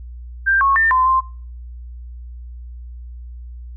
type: tone with pitch steps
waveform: sine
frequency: 1581 / 1098 / 1798 / 1029 / 1048 Hz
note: G6 / C#6 / A6 / C6 / C6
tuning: +14 / -17 / +37 / -29 / +2 cents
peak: -12 dBFS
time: 0.46-1.21 s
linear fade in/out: 20 ms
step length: 150 ms
effects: noise-tail reverb RT60 0.5 s tail -23 dB re dry + added 60 Hz sine -31 dBFS peak until 3.76 s